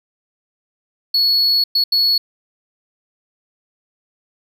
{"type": "tone bursts at uneven times", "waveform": "triangle", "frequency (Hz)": 4381, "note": "C#8", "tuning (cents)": -21, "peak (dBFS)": -11, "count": 3, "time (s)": [[1.14, 1.64], [1.75, 1.84], [1.92, 2.18]], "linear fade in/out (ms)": 5, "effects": []}